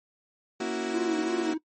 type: chord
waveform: 35% pulse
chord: F# dominant seventh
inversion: first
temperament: equal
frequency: 233.1 / 277.2 / 329.6 / 370 Hz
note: A#3 / C#4 / E4 / F#4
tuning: 0 / 0 / 0 / 0 cents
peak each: -33 / -36 / -32 / -30 dBFS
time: 0.6-1.54 s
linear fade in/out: 5 ms
type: tone with vibrato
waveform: triangle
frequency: 330.5 Hz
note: E4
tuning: 5 cents sharp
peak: -25 dBFS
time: 0.94-1.58 s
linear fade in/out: 10 ms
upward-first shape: sine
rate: 3 Hz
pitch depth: 97 cents each way
effects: noise-tail reverb RT60 0.1 s tail -19 dB re dry + MP3 32 kbps